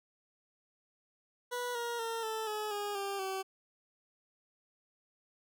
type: tone with pitch steps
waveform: 20% pulse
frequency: 489.8 / 472.8 / 456.5 / 440.7 / 425.4 / 410.7 / 396.5 / 382.7 Hz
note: B4 / A#4 / A#4 / A4 / G#4 / G#4 / G4 / G4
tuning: -14 / +24 / -36 / +3 / +42 / -19 / +20 / -42 cents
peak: -30 dBFS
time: 1.51-3.43 s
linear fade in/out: 20 ms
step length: 240 ms
effects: none